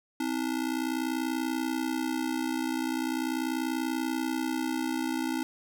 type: ring-modulated tone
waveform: square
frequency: 290 Hz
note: D4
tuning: 22 cents flat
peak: -26 dBFS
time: 0.2-5.43 s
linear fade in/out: 0 ms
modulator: 30.2 Hz
effects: none